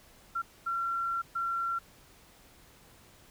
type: tone bursts at uneven times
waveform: sine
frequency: 1365 Hz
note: F6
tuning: 40 cents flat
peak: -29 dBFS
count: 3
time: 0.35-0.42 / 0.66-1.22 / 1.35-1.79 s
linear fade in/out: 10 ms
effects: pink hiss -58 dBFS RMS until 3.3 s